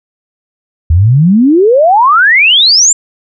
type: exponential sweep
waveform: sine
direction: up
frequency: 76.3 to 7500 Hz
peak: -3 dBFS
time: 0.9-2.93 s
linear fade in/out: 5 ms
effects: none